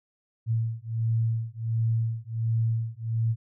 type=beating tone pair; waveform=sine; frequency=112.9 / 114.3 Hz; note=A2 / A#2; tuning=+45 / -34 cents; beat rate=1.4 Hz; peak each=-27 dBFS; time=0.46-3.36 s; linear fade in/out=50 ms; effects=none